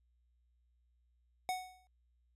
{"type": "tone with exponential decay", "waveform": "square", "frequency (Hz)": 740, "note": "F#5", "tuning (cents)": 0, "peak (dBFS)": -32, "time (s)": [1.49, 1.87], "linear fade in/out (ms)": 0, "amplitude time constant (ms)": 81, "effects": ["added 60 Hz sine -70 dBFS peak until 2.35 s", "resampled to 32000 Hz"]}